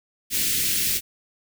white band-stop noise, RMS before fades -23 dBFS, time 0.3-1.01 s, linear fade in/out 50 ms, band 370 to 2000 Hz, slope 24 dB/octave, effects none

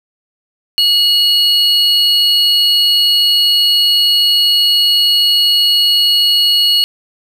triangle tone pair together, 2903 / 4350 Hz, F#7 / C#8, -34 / -33 cents, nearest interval perfect fifth, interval 701 cents, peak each -10 dBFS, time 0.78-6.84 s, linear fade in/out 0 ms, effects none

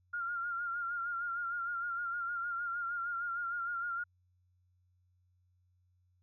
sine tone with vibrato, 1396.9 Hz, F6, in tune, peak -34 dBFS, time 0.13-4.04 s, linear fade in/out 10 ms, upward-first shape sine, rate 6.5 Hz, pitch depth 45 cents each way, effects added 90 Hz sine -69 dBFS peak until 6.22 s

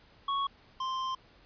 square tone pair in turn, 1108.7 / 1046.5 Hz, C#6 / C6, 0 / 0 cents, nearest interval minor second, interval 100 cents, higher first, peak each -29 / -32 dBFS, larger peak first, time 0.28-0.47 / 0.8-1.15 s, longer second, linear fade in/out 5 ms, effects pink hiss -60 dBFS RMS until 1.45 s + resampled to 11025 Hz

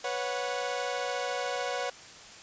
sawtooth chord, B suspended second, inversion none, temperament equal with one note detuned, 493.9 / 554.4 / 734 Hz, B4 / C#5 / F#5, 0 / 0 / -14 cents, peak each -31 dBFS, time 0.04-1.9 s, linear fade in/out 5 ms, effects white hiss -48 dBFS RMS until 2.42 s + resampled to 16000 Hz

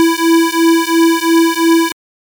square beating tone pair, 329.6 / 332.5 Hz, E4 / E4, 0 / +15 cents, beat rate 2.9 Hz, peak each -12 dBFS, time 0-1.92 s, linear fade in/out 0 ms, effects MP3 96 kbps

